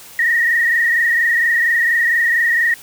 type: tone with frequency modulation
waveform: sine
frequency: 1871 Hz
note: A#6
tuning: 6 cents sharp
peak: -12 dBFS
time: 0.19-2.74 s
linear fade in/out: 2 ms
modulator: 24.3 Hz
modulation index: 2.3
effects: white hiss -39 dBFS RMS until 2.82 s